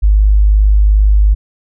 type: tone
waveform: sine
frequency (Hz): 51.3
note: G#1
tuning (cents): -21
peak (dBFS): -5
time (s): 0.02-1.35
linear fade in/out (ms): 20
effects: none